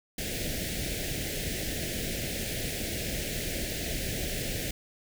pink band-stop noise, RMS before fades -33 dBFS, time 0.18-4.71 s, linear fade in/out 5 ms, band 680 to 1700 Hz, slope 48 dB/octave, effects none

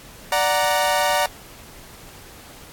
sawtooth chord, D augmented, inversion none, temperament equal, 587.3 / 740 / 932.3 Hz, D5 / F#5 / A#5, 0 / 0 / 0 cents, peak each -18 dBFS, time 0.32-1.26 s, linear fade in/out 2 ms, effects pink hiss -43 dBFS RMS until 2.72 s + AAC 64 kbps

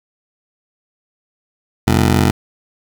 20% pulse ring-modulated tone, 109.6 Hz, A2, 6 cents flat, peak -3 dBFS, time 1.87-2.31 s, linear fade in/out 5 ms, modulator 22.7 Hz, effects 7-bit

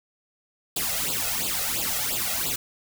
white noise with flanger, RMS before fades -27 dBFS, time 0.76-2.56 s, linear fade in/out 5 ms, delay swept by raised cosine 0.25 to 1.55 ms, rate 2.9 Hz, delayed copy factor +0.9, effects none

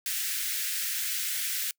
white high-pass noise, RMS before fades -31 dBFS, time 0.06-1.71 s, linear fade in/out 2 ms, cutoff 1500 Hz, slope 48 dB/octave, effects noise-tail reverb RT60 0.1 s tail -26 dB re dry

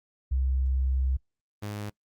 sine / sawtooth tone pair in turn, 65.41 / 103.83 Hz, C2 / G#2, 0 / 0 cents, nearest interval minor sixth, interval 800 cents, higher second, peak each -23 / -29 dBFS, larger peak first, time 0.31-1.17 / 1.62-1.9 s, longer first, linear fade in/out 10 ms, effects noise-tail reverb RT60 0.1 s tail -22 dB re dry + Opus 48 kbps

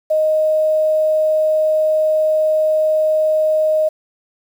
sine tone, 622.3 Hz, D#5, in tune, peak -12 dBFS, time 0.1-3.89 s, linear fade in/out 10 ms, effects 7-bit

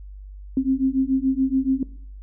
sine beating tone pair, 261.6 / 268.6 Hz, C4 / C4, 0 / +46 cents, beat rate 7 Hz, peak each -21 dBFS, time 0.57-1.83 s, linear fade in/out 2 ms, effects noise-tail reverb RT60 0.6 s tail -20 dB re dry + added 49 Hz sine -36 dBFS peak until 2.22 s

